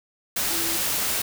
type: tone in noise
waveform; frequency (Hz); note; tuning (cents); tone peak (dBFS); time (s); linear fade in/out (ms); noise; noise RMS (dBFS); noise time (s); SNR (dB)
sine; 332.5; E4; +15; -33; 0.5-0.77; 5; white; -25; 0.36-1.22; -11
effects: none